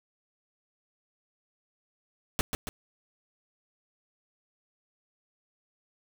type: noise with echo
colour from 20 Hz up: pink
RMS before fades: -26 dBFS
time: 2.39-2.41 s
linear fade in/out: 0 ms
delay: 140 ms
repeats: 2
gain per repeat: -5 dB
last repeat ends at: 2.69 s
effects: none